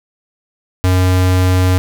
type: tone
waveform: square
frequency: 92 Hz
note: F#2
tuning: 9 cents flat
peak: -10 dBFS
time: 0.84-1.78 s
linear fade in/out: 0 ms
effects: none